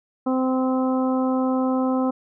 harmonic tone, 259 Hz, C4, 17 cents flat, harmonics 1 / 2 / 3 / 4 / 5, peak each -20 / -26 / -30 / -32 / -34 dBFS, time 0.26-2.11 s, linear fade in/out 10 ms, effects none

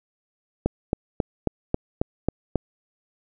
click train, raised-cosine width 2 ms, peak -7 dBFS, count 8, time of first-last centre 0.66-2.557 s, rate 3.69 Hz, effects none

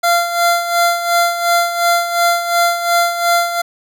25% pulse tone with tremolo, 690 Hz, F5, 21 cents flat, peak -6 dBFS, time 0.03-3.62 s, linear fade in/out 10 ms, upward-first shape sine, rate 2.8 Hz, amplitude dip 65%, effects none

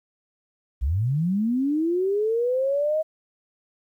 sine linear sweep, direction up, 55.7 to 637 Hz, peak -20 dBFS, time 0.81-3.03 s, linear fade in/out 20 ms, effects 10-bit

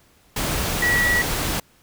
sine tone in noise, 1935 Hz, B6, 36 cents flat, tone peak -17 dBFS, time 0.82-1.22 s, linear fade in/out 5 ms, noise pink, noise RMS -24 dBFS, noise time 0.36-1.6 s, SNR +4 dB, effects pink hiss -57 dBFS RMS until 1.82 s

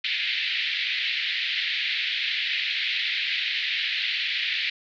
pink band-pass noise, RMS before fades -27 dBFS, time 0.04-4.7 s, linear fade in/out 5 ms, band 1900 to 4100 Hz, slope 48 dB/octave, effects none

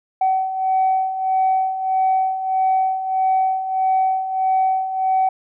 sine beating tone pair, 757 / 758.6 Hz, F#5 / F#5, +39 / +43 cents, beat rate 1.6 Hz, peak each -22 / -16 dBFS, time 0.21-5.29 s, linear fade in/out 5 ms, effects tanh soft clip ceiling -10 dBFS

